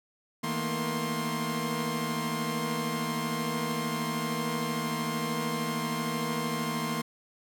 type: tone cluster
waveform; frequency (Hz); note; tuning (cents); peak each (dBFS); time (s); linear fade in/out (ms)
sawtooth; 159.7 / 225.9 / 239 / 1057; D#3 / A3 / A#3 / C6; +45 / +46 / +43 / +17; -31; 0.43-7.02; 10
effects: none

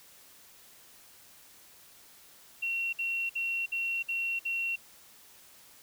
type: tone bursts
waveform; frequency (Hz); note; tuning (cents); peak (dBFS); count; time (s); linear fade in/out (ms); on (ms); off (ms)
sine; 2731; F7; -39; -29; 6; 2.62-4.76; 10; 310; 56
effects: white hiss -56 dBFS RMS until 5.82 s

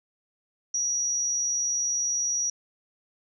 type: tone with amplitude modulation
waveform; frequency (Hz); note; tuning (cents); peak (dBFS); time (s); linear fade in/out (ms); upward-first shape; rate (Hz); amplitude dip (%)
sine; 5780; F#8; -41; -21; 0.74-2.5; 5; sine; 220; 65
effects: none

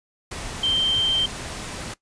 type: tone in noise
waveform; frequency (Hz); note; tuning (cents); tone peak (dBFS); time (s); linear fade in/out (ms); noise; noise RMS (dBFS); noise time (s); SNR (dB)
sine; 3136; G7; 0; -18; 0.63-1.26; 5; pink; -33; 0.31-1.94; +12
effects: noise-tail reverb RT60 0.1 s tail -18 dB re dry + resampled to 22050 Hz

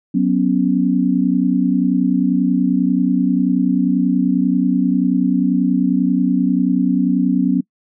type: chord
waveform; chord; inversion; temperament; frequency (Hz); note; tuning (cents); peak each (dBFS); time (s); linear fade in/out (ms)
sine; F# suspended fourth; none; equal; 185 / 246.9 / 277.2; F#3 / B3 / C#4; 0 / 0 / 0; -17; 0.14-7.61; 10
effects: noise-tail reverb RT60 0.1 s tail -24 dB re dry

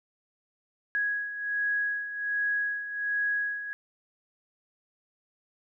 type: beating tone pair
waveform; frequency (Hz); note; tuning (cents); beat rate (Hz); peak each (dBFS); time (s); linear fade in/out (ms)
sine; 1661.2 / 1662.5; G#6 / G#6; 0 / +1; 1.3; -34 / -28; 0.95-3.73; 0
effects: none

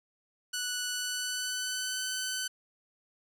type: tone with pitch glide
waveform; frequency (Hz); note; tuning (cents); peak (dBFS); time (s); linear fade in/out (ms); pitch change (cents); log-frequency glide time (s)
10% pulse; 1480 to 1513.7; F#6 to F#6; 0 to +39; -23; 0.53-2.48; 10; +39; 0.91-2.03
effects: none

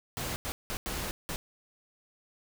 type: noise bursts at uneven times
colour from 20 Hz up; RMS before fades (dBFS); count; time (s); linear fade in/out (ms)
pink; -35; 5; 0.17-0.36 / 0.45-0.52 / 0.7-0.77 / 0.86-1.11 / 1.29-1.36; 0
effects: none

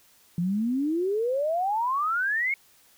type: exponential sweep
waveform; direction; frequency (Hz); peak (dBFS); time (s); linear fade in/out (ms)
sine; up; 167 to 2217; -23; 0.38-2.54; 2
effects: white hiss -59 dBFS RMS until 2.97 s

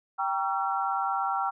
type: chord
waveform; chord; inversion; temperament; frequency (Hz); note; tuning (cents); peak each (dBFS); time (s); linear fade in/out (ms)
sine; G diminished seventh; none; just; 784 / 940.8 / 1128.9 / 1354.7; G5 / Bb5 / Db6 / Fb6; 0 / +16 / +31 / +47; -29 / -33 / -35 / -30; 0.18-1.51; 20
effects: none

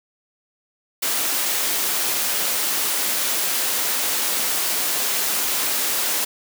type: high-pass noise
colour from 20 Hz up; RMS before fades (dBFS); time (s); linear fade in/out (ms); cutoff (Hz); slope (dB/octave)
white; -22; 1.02-6.25; 10; 250; 12
effects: none

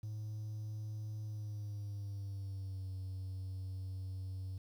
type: tone with pitch glide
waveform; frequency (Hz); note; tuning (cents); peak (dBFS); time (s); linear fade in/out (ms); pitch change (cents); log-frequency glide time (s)
triangle; 107.2 to 94.41; A2 to F#2; -45 to +35; -37; 0.03-4.58; 5; -220; 1.24-2.9
effects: tanh soft clip ceiling -34 dBFS + 11-bit

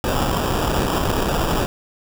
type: noise with sample-and-hold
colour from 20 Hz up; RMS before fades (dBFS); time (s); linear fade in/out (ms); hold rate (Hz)
pink; -20; 0.04-1.66; 0; 2100
effects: none

